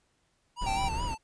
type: tone with vibrato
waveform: square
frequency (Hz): 932.3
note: A#5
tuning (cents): 0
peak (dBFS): -34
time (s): 0.56-1.18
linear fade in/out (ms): 50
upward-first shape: sine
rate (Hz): 4.7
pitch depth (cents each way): 100
type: noise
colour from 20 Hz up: brown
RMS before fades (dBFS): -34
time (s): 0.61-1.15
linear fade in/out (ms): 10
type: tone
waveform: square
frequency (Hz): 780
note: G5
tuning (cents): -9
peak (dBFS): -30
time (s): 0.66-0.89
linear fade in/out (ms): 10
effects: pink hiss -72 dBFS RMS until 1.23 s + resampled to 22050 Hz